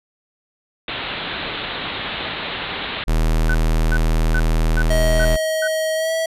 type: low-pass noise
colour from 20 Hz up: white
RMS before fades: -27 dBFS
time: 0.88-3.04 s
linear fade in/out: 2 ms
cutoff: 4000 Hz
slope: 96 dB/octave
type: tone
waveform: square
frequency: 40.03 Hz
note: D#1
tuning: 50 cents sharp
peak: -15 dBFS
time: 3.07-5.37 s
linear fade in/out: 20 ms
type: tone bursts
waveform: sine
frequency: 1499 Hz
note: F#6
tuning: 22 cents sharp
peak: -20 dBFS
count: 6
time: 3.49-5.676 s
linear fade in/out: 5 ms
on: 56 ms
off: 370 ms
type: tone with pitch glide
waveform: square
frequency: 634 to 649.6 Hz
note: D#5 to E5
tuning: +32 to -26 cents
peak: -19 dBFS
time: 4.9-6.26 s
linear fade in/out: 5 ms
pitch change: +42 cents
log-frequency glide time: 5.95-6.12 s
effects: resampled to 32000 Hz